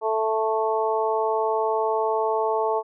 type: harmonic tone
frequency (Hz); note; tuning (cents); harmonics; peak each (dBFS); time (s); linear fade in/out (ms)
220; A3; 0; 2 / 3 / 4 / 5; -24 / -27 / -25 / -30; 0.01-2.83; 50
effects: none